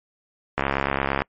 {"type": "click train", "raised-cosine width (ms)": 0.5, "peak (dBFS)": -6, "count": 45, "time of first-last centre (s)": [0.58, 1.22], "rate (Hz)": 68.8, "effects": ["noise-tail reverb RT60 0.1 s tail -26 dB re dry", "MP3 32 kbps"]}